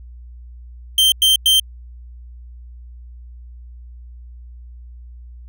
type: tone bursts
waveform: 45% pulse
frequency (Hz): 3136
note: G7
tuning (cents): 0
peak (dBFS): -10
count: 3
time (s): 0.98-1.598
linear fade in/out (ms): 2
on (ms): 140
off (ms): 99
effects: added 60 Hz sine -35 dBFS peak until 5.48 s